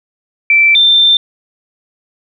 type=tone pair in turn; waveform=sine; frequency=2333 / 3573 Hz; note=D7 / A7; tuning=-12 / +26 cents; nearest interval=perfect fifth; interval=738 cents; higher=second; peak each=-5 dBFS; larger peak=neither; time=0.5-0.75 / 0.75-1.17 s; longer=second; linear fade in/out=2 ms; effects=none